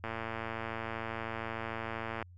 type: click train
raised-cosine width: 0.5 ms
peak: -22 dBFS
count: 248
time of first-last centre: 0.04-2.226 s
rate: 113 Hz
effects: added 89 Hz sine -51 dBFS peak until 2.37 s